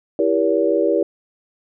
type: chord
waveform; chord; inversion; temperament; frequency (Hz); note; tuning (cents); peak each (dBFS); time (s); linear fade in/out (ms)
sine; E diminished seventh; none; just; 329.6 / 395.6 / 474.7 / 569.6; E4 / G4 / Bb4 / Db5; 0 / +16 / +31 / +47; -20; 0.19-1.03; 2
effects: none